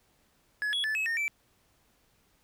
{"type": "tone with pitch steps", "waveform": "triangle", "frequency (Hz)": [1695, 3358, 1744, 2575, 1834, 2326], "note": ["G#6", "G#7", "A6", "E7", "A#6", "D7"], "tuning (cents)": [35, 18, -16, -41, -29, -17], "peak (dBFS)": -26, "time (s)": [0.62, 1.28], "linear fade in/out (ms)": 0, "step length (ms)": 110, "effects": ["pink hiss -68 dBFS RMS until 2.43 s"]}